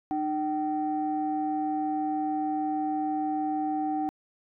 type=tone pair together; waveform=sine; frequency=304.4 / 767 Hz; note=D#4 / G5; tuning=-38 / -38 cents; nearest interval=octave + major third; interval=1600 cents; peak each=-28 dBFS; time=0.11-4.09 s; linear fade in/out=0 ms; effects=tanh soft clip ceiling -19 dBFS